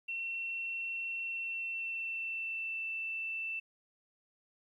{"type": "tone with pitch glide", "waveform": "sine", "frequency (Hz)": [2713, 2665], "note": ["E7", "E7"], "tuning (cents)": [49, 18], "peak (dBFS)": -35, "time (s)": [0.08, 3.6], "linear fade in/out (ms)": 10, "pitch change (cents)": -31, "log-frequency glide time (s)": [1.23, 2.85], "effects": ["12-bit"]}